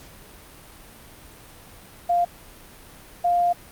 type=tone pair in turn; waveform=sine; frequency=698.5 / 701.2 Hz; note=F5 / F5; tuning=0 / +7 cents; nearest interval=unison; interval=7 cents; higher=second; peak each=-17 dBFS; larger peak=neither; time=2.09-2.25 / 3.24-3.53 s; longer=second; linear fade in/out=10 ms; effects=pink hiss -46 dBFS RMS until 3.71 s + Opus 48 kbps